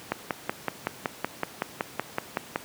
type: click train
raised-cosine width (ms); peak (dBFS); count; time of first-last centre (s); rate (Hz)
0.5; -10; 14; 0.12-2.559; 5.33
effects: pink hiss -45 dBFS RMS until 2.64 s + high-pass 150 Hz 12 dB/octave